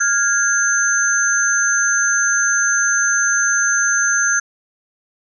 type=tone cluster; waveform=sine; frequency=1412 / 1649 / 6240 Hz; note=F6 / G#6 / G8; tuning=+19 / -13 / -9 cents; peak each=-18 dBFS; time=0-4.4 s; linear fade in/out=10 ms; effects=none